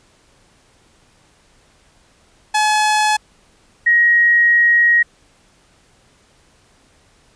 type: tone pair in turn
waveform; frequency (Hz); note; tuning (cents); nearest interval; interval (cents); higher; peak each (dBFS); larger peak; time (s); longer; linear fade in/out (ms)
sawtooth / sine; 852 / 1889.6; G#5 / A#6; +44 / +23; octave + major second; 1379; second; -9; neither; 2.54-3.17 / 3.86-5.03; second; 10
effects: pink hiss -54 dBFS RMS until 7.35 s + resampled to 22050 Hz